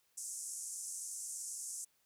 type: band-pass noise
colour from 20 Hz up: white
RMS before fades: -44 dBFS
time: 0.17-1.85 s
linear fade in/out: 10 ms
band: 6100 to 10000 Hz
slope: 48 dB/octave
effects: white hiss -75 dBFS RMS until 2.05 s